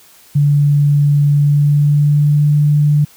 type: tone with pitch glide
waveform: sine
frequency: 144.8 to 147.76 Hz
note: D3 to D3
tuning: -24 to +11 cents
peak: -8 dBFS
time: 0.35-3.05 s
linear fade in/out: 10 ms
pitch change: +35 cents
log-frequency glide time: 1.34-2.5 s
effects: white hiss -45 dBFS RMS until 3.16 s